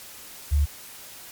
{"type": "tone", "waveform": "sine", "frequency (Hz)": 72.8, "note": "D2", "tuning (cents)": -15, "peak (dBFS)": -17, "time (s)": [0.51, 0.66], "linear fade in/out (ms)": 20, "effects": ["white hiss -43 dBFS RMS until 1.31 s", "MP3 96 kbps"]}